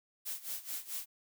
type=noise with tremolo; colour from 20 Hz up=blue; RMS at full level=-38 dBFS; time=0.25-1.06 s; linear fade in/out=20 ms; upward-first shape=sine; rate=4.6 Hz; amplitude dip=85%; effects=none